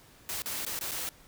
white noise with dropouts, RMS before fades -35 dBFS, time 0.29-1.09 s, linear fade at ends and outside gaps 0 ms, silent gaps 0.42-0.459 / 0.65-0.665 / 0.79-0.811 / 0.911-0.917 s, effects pink hiss -57 dBFS RMS until 1.27 s

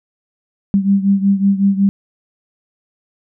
sine beating tone pair, 196 / 201.4 Hz, G3 / G3, 0 / +47 cents, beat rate 5.4 Hz, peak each -12 / -16 dBFS, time 0.74-1.89 s, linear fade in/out 0 ms, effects none

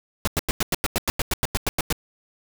pink noise bursts, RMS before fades -22 dBFS, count 15, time 0.25-1.926 s, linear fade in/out 0 ms, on 24 ms, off 94 ms, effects none

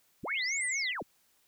sine linear two-way sweep, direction up then down, 30.23 to 8870 to 30.23 Hz, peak -34 dBFS, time 0.23-1.03 s, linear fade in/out 10 ms, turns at 0.65 s
sine tone with vibrato, 2093 Hz, C7, in tune, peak -31 dBFS, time 0.27-0.95 s, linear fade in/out 50 ms, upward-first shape sine, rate 4.4 Hz, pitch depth 100 cents each way
effects white hiss -69 dBFS RMS until 1.47 s

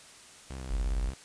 sawtooth tone with vibrato, 65.3 Hz, C2, 3 cents flat, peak -34 dBFS, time 0.5-1.14 s, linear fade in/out 5 ms, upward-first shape sine, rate 5.5 Hz, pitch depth 33 cents each way
sine tone, 47.86 Hz, G1, 41 cents flat, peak -27 dBFS, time 0.7-1.1 s, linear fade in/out 10 ms
effects white hiss -52 dBFS RMS until 1.24 s + resampled to 22050 Hz

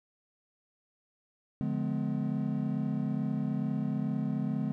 triangle chord, D diminished seventh, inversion none, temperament just, 146.83 / 176.2 / 211.4 / 253.7 Hz, D3 / F3 / Ab3 / Cb4, 0 / +16 / +31 / +47 cents, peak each -32 / -36 / -31 / -33 dBFS, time 1.61-4.72 s, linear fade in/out 0 ms, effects none

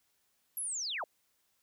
sine linear sweep, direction down, 11580 to 497.6 Hz, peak -34 dBFS, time 0.57-1.04 s, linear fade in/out 2 ms, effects white hiss -75 dBFS RMS until 1.62 s

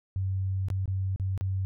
sine tone with dropouts, 95.4 Hz, G2, 47 cents flat, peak -26 dBFS, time 0.16-1.65 s, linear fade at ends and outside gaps 0 ms, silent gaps 0.685-0.702 / 0.857-0.878 / 1.161-1.198 / 1.377-1.41 s, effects none

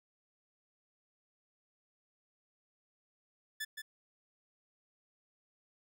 sawtooth tone with echo, 1742 Hz, A6, 18 cents flat, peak -33 dBFS, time 3.6-3.65 s, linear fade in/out 10 ms, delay 170 ms, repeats 1, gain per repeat -5 dB, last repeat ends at 3.82 s, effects none

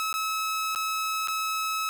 sawtooth tone with dropouts, 1293 Hz, E6, 34 cents flat, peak -23 dBFS, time 0-1.89 s, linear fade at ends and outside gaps 0 ms, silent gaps 0.128-0.14 / 0.749-0.759 / 1.274-1.283 s, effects none

